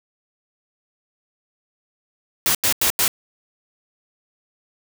white noise bursts, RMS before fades -18 dBFS, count 4, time 2.46-3.079 s, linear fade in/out 0 ms, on 88 ms, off 89 ms, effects none

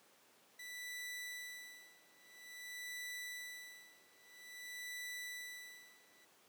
sawtooth tone with tremolo, 1975.5 Hz, B6, in tune, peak -40 dBFS, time 0.59-6.25 s, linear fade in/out 5 ms, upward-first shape sine, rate 0.5 Hz, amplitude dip 95%, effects pink hiss -67 dBFS RMS until 6.48 s + high-pass 300 Hz 12 dB/octave

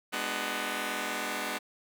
5% pulse chord, G# half-diminished seventh, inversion none, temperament just, 207.7 / 249.2 / 299 / 373.8 Hz, G#3 / B3 / D4 / F#4, 0 / +16 / +31 / +18 cents, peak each -26 / -26 / -25 / -31 dBFS, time 0.12-1.59 s, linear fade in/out 20 ms, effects none

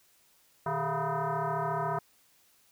sine tone with frequency modulation, 155.56 Hz, D#3, in tune, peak -28 dBFS, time 0.66-1.99 s, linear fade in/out 5 ms, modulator 277 Hz, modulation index 4.2, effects white hiss -65 dBFS RMS until 2.71 s

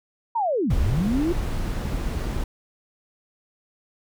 sine linear two-way sweep, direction down then up, 960 to 34.65 to 359.8 Hz, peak -20 dBFS, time 0.35-1.33 s, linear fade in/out 10 ms, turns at 0.76 s
brown noise, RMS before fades -26 dBFS, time 0.7-2.44 s, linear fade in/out 5 ms
effects none

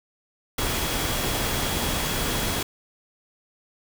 sine tone in noise, 3322 Hz, G#7, in tune, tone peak -36 dBFS, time 0.58-2.63 s, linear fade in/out 5 ms, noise pink, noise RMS -26 dBFS, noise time 0.58-2.63 s, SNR -13 dB, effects none

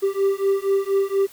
triangle beating tone pair, 390.5 / 394.7 Hz, G4 / G4, -7 / +12 cents, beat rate 4.2 Hz, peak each -19 dBFS, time 0.02-1.27 s, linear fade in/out 20 ms, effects white hiss -47 dBFS RMS until 1.32 s

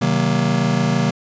square chord, C half-diminished seventh, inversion none, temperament just, 130.81 / 156.98 / 188.37 / 235.5 Hz, C3 / Eb3 / Gb3 / Bb3, 0 / +16 / +31 / +18 cents, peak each -22 dBFS, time 0.01-1.11 s, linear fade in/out 10 ms, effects resampled to 16000 Hz

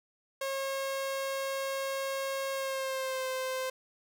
sawtooth tone with pitch glide, 542 to 519.3 Hz, C#5 to C5, -39 to -13 cents, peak -28 dBFS, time 0.41-3.7 s, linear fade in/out 5 ms, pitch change -74 cents, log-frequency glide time 2.52-3.28 s, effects none

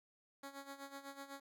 10% pulse tone with tremolo, 276.9 Hz, C#4, 2 cents flat, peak -38 dBFS, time 0.43-1.4 s, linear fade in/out 5 ms, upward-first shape sine, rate 8 Hz, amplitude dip 75%, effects none

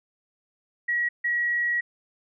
sine tone bursts at uneven times, 1914 Hz, A#6, 45 cents sharp, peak -22 dBFS, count 2, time 0.88-1.09 / 1.24-1.81 s, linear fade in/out 10 ms, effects none

